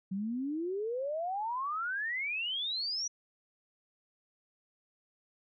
sine exponential sweep, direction up, 185 to 5920 Hz, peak -32 dBFS, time 0.11-3.08 s, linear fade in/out 10 ms, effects none

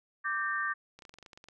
sine chord, G minor, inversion second, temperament equal with one note detuned, 1174.7 / 1568 / 1821 Hz, D6 / G6 / Bb6, 0 / 0 / -41 cents, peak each -34 dBFS, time 0.24-0.74 s, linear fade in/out 20 ms
clicks, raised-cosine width 0.2 ms, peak -33 dBFS, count 12, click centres 0.99 / 1.022 / 1.052 / 1.094 / 1.14 / 1.186 / 1.227 / 1.262 / 1.332 / 1.375 / 1.441 / 1.486 s
effects none

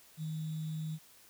sine tone with sample-and-hold, 157.4 Hz, D#3, 20 cents sharp, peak -35 dBFS, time 0.17-0.99 s, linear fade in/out 50 ms, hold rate 3675 Hz, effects white hiss -60 dBFS RMS until 1.29 s

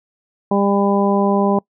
harmonic tone, 199.9 Hz, G3, 34 cents sharp, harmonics 1 / 2 / 3 / 4 / 5, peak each -16 / -19 / -21 / -22 / -23 dBFS, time 0.51-1.59 s, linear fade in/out 5 ms, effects noise-tail reverb RT60 0.1 s tail -25 dB re dry

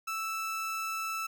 30% pulse tone, 1318.5 Hz, E6, in tune, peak -30 dBFS, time 0.07-1.27 s, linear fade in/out 10 ms, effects none

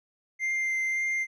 triangle tone with vibrato, 2093 Hz, C7, in tune, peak -24 dBFS, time 0.39-1.27 s, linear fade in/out 50 ms, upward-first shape sine, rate 1.8 Hz, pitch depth 9 cents each way, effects resampled to 22050 Hz

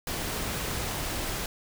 pink noise, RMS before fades -32 dBFS, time 0.07-1.46 s, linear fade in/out 2 ms, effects none

